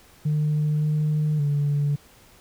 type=tone with pitch steps; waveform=sine; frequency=151.1 / 152.2 / 144.7 Hz; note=D3 / D#3 / D3; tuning=+50 / -38 / -25 cents; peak=-18 dBFS; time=0.25-1.96 s; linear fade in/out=10 ms; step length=570 ms; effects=tanh soft clip ceiling -17 dBFS + pink hiss -53 dBFS RMS until 2.4 s